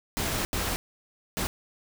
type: noise bursts at uneven times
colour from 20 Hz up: pink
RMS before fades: -29 dBFS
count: 3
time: 0.17-0.45 / 0.53-0.76 / 1.37-1.47 s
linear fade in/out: 0 ms
effects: none